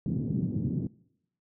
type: band-pass noise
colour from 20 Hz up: pink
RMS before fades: -30 dBFS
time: 0.06-0.87 s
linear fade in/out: 2 ms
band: 120 to 260 Hz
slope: 24 dB/octave
effects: noise-tail reverb RT60 0.8 s tail -23 dB re dry